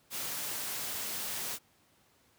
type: noise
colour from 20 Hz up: white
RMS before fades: -37 dBFS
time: 0.1-1.59 s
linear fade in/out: 50 ms
effects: pink hiss -67 dBFS RMS until 2.38 s + high-pass 80 Hz 12 dB/octave